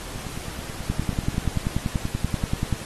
two click trains, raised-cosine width 5 ms, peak -21 / -10 dBFS, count 14 / 20, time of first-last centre 0.16-1.561 / 0.9-2.727 s, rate 9.28 / 10.4 Hz, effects pink hiss -37 dBFS RMS until 2.85 s + AAC 32 kbps

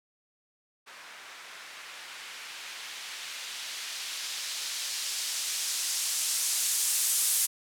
violet noise with low-pass filter sweep, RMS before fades -33 dBFS, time 0.86-7.47 s, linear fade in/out 20 ms, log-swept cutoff 1400 to 10000 Hz, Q 0.87, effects none

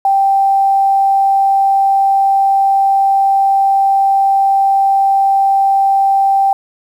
sine tone, 784 Hz, G5, in tune, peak -8 dBFS, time 0.05-6.53 s, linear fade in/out 2 ms, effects 7-bit

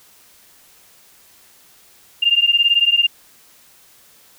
sine beating tone pair, 2794 / 2812 Hz, F7 / F7, 0 / +11 cents, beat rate 18 Hz, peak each -15 dBFS, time 2.22-3.07 s, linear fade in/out 10 ms, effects white hiss -50 dBFS RMS until 4.38 s

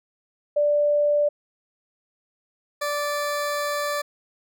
sine / 20% pulse tone pair in turn, 587.3 / 584.2 Hz, D5 / D5, 0 / -9 cents, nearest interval unison, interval 9 cents, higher first, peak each -17 / -19 dBFS, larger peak first, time 0.56-1.29 / 2.81-4.02 s, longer second, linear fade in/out 10 ms, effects none

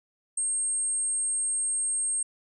sine tone, 8500 Hz, C9, 26 cents sharp, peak -25 dBFS, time 0.37-2.23 s, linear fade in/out 5 ms, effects none

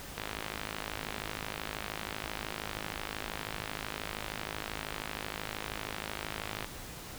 click train, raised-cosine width 0.3 ms, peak -19 dBFS, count 343, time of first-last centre 0.18-6.645 s, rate 52.9 Hz, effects pink hiss -45 dBFS RMS until 7.18 s

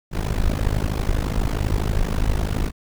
brown noise with amplitude modulation, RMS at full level -17 dBFS, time 0.11-2.72 s, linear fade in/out 50 ms, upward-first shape sine, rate 52.2 Hz, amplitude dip 95%, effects none

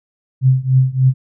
sine tone with tremolo, 130.6 Hz, C3, 3 cents flat, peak -6 dBFS, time 0.41-1.14 s, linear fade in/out 50 ms, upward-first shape triangle, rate 3.4 Hz, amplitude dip 95%, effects none

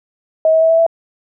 sine tone with pitch steps, 637 / 643.3 / 649.6 / 656 / 662.5 Hz, D#5 / E5 / E5 / E5 / E5, +41 / -42 / -26 / -9 / +9 cents, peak -8 dBFS, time 0.45-0.865 s, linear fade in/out 2 ms, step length 83 ms, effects none

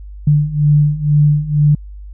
sine beating tone pair, 146.83 / 148.93 Hz, D3 / D3, 0 / +25 cents, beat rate 2.1 Hz, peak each -14 / -11 dBFS, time 0.27-1.75 s, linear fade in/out 5 ms, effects added 50 Hz sine -29 dBFS peak until 2.13 s

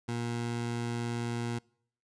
20% pulse tone, 118.4 Hz, A#2, 27 cents sharp, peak -27 dBFS, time 0.08-1.59 s, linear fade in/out 10 ms, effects noise-tail reverb RT60 0.6 s tail -25 dB re dry + resampled to 22050 Hz

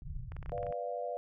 pink low-pass noise, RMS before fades -42 dBFS, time 0.02-0.71 s, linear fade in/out 2 ms, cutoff 160 Hz, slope 96 dB/octave
clicks, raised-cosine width 0.5 ms, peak -34 dBFS, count 9, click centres 0.32 / 0.366 / 0.428 / 0.46 / 0.495 / 0.579 / 0.63 / 0.667 / 0.725 s
sine chord, B diminished, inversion none, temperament equal, 493.9 / 587.3 / 698.5 Hz, B4 / D5 / F5, 0 / 0 / 0 cents, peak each -39 dBFS, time 0.52-1.17 s, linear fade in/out 0 ms
effects none

